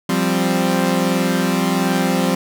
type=chord; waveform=sawtooth; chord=F suspended second; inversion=none; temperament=equal; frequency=174.61 / 196 / 261.6 Hz; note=F3 / G3 / C4; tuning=0 / 0 / 0 cents; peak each=-16 dBFS; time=0.09-2.35 s; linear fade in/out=5 ms; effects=none